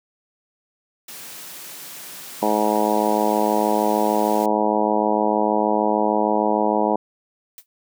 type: high-pass noise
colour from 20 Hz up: white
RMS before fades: -37 dBFS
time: 1.08-4.46 s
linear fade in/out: 5 ms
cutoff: 120 Hz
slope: 96 dB/octave
type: harmonic tone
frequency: 106.5 Hz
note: G#2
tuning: 44 cents sharp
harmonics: 2 / 3 / 4 / 5 / 6 / 7 / 8 / 9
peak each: -25 / -25 / -25 / -25 / -25 / -25 / -25 / -25 dBFS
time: 2.42-6.96 s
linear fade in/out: 5 ms
type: noise with exponential decay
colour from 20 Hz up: blue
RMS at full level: -35 dBFS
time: 7.58-7.66 s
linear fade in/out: 0 ms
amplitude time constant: 16 ms
effects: none